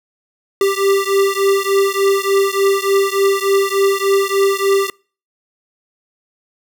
square beating tone pair, 392 / 395.4 Hz, G4 / G4, 0 / +15 cents, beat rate 3.4 Hz, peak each -16 / -17 dBFS, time 0.61-4.9 s, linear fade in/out 2 ms, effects noise-tail reverb RT60 0.4 s tail -26 dB re dry

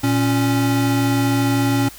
square tone pair together, 116.54 / 276.8 Hz, A#2 / C#4, 0 / -2 cents, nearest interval octave + minor third, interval 1498 cents, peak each -20 / -18 dBFS, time 0.03-1.89 s, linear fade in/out 10 ms, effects added 50 Hz sine -47 dBFS peak until 1.98 s + white hiss -40 dBFS RMS until 1.98 s

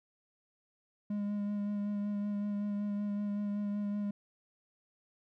triangle tone with vibrato, 205.1 Hz, G#3, 21 cents flat, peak -30 dBFS, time 1.1-4.11 s, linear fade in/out 5 ms, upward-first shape sine, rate 5.3 Hz, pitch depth 17 cents each way, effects none

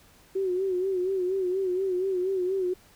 sine tone with vibrato, 373.5 Hz, F#4, 16 cents sharp, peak -24 dBFS, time 0.35-2.74 s, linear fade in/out 10 ms, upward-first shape sine, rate 4.2 Hz, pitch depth 74 cents each way, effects pink hiss -57 dBFS RMS until 2.95 s

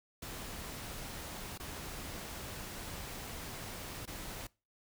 pink noise with dropouts, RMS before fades -44 dBFS, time 0.22-4.47 s, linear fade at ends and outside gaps 5 ms, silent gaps 1.578-1.598 / 4.056-4.075 s, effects noise-tail reverb RT60 0.3 s tail -23 dB re dry

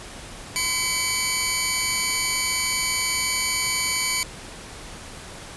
10% pulse tone pair together, 1020 / 2275 Hz, C6 / C#7, -44 / +44 cents, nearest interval octave + major second, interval 1388 cents, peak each -20 / -13 dBFS, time 0.56-4.23 s, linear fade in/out 0 ms, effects pink hiss -39 dBFS RMS until 5.56 s + resampled to 24000 Hz

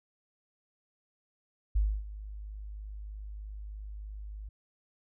sine tone with ADSR envelope, 51.6 Hz, G#1, 10 cents flat, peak -22 dBFS, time 1.75-4.49 s, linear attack 11 ms, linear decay 270 ms, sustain -17 dB, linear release 6 ms, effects none

